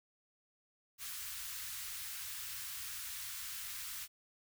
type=band-stop noise; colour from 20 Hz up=white; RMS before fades=-44 dBFS; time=0.98-4.08 s; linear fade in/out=50 ms; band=110 to 1200 Hz; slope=24 dB/octave; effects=none